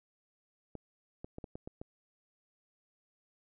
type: clicks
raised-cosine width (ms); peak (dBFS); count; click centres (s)
2; -29; 7; 0.753 / 1.245 / 1.384 / 1.442 / 1.555 / 1.675 / 1.815
effects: none